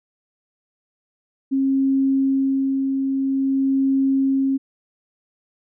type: tone with tremolo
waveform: sine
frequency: 270 Hz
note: C#4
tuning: 45 cents flat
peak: -15 dBFS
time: 1.51-4.58 s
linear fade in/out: 20 ms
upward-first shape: sine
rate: 0.5 Hz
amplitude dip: 35%
effects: none